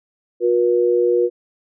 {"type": "tone pair together", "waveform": "sine", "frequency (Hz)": [359.8, 480], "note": ["F#4", "B4"], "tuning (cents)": [-48, -49], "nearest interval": "perfect fourth", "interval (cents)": 499, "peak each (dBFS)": -16, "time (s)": [0.4, 1.3], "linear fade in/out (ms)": 50, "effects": []}